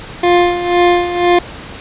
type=tone with tremolo; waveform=25% pulse; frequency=351.6 Hz; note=F4; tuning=12 cents sharp; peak=-3 dBFS; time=0.23-1.39 s; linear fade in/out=5 ms; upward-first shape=sine; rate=2 Hz; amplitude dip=70%; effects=pink hiss -30 dBFS RMS until 1.8 s + resampled to 8000 Hz